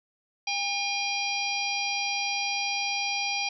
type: harmonic tone with a mistuned harmonic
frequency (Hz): 805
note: G5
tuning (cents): +46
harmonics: 1 / 3 / 4 / 5 / 6 / 7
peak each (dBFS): -33 / -30 / -36 / -39 / -34 / -36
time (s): 0.47-3.49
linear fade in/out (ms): 5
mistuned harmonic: 6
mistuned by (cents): -16
effects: none